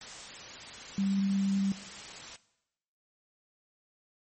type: tone in noise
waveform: sine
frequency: 196 Hz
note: G3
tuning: in tune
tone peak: -26 dBFS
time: 0.98-1.72 s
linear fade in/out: 2 ms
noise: white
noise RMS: -44 dBFS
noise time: 0.01-2.36 s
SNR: +15 dB
effects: noise-tail reverb RT60 0.9 s tail -19 dB re dry + MP3 32 kbps